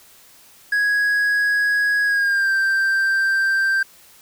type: tone with pitch glide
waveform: triangle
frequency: 1661.2 to 1571.6 Hz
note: G#6 to G6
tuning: 0 to +4 cents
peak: -14 dBFS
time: 0.72-3.83 s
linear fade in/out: 5 ms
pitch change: -96 cents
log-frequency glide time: 2.05-2.52 s
effects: white hiss -49 dBFS RMS until 4.21 s